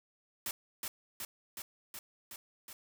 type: noise with echo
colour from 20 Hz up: white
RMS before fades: -37 dBFS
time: 0.46-0.51 s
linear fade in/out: 2 ms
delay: 370 ms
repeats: 6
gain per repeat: -2 dB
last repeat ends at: 2.73 s
effects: none